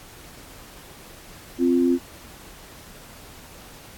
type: tone pair together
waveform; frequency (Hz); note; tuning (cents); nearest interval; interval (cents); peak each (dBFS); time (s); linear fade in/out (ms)
sine; 261.6 / 347.9; C4 / F4; 0 / -7; perfect fourth; 493; -18 / -20; 1.58-1.99; 50
effects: pink hiss -45 dBFS RMS until 3.97 s + AAC 64 kbps